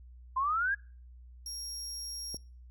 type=exponential sweep; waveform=sine; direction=up; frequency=1018 to 1676 Hz; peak=-27 dBFS; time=0.36-0.75 s; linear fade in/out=10 ms
type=tone; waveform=30% pulse; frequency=5588 Hz; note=F8; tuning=in tune; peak=-34 dBFS; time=1.46-2.37 s; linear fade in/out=2 ms
type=click; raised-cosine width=2 ms; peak=-29 dBFS; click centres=2.345 s
effects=noise-tail reverb RT60 0.4 s tail -25 dB re dry + added 61 Hz sine -49 dBFS peak until 2.7 s